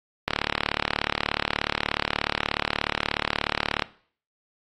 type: click train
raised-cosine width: 0.3 ms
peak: -6 dBFS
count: 131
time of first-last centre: 0.28-3.822 s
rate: 36.7 Hz
effects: noise-tail reverb RT60 0.5 s tail -19 dB re dry + AAC 32 kbps